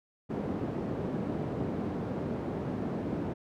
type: band-pass noise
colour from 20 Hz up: white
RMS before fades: -34 dBFS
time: 0.29-3.34 s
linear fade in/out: 20 ms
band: 110 to 330 Hz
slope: 12 dB/octave
effects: none